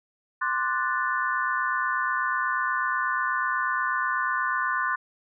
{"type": "chord", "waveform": "sine", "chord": "D dominant seventh", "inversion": "third", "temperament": "equal", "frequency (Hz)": [1046.5, 1174.7, 1480, 1760], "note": ["C6", "D6", "F#6", "A6"], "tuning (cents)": [0, 0, 0, 0], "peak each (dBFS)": [-28, -31, -28, -30], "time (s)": [0.41, 4.96], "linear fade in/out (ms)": 10, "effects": []}